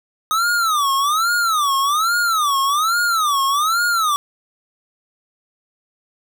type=tone with vibrato; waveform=square; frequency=1244.5 Hz; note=D#6; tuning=in tune; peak=-16 dBFS; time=0.31-4.16 s; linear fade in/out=0 ms; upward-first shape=sine; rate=1.2 Hz; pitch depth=240 cents each way; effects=none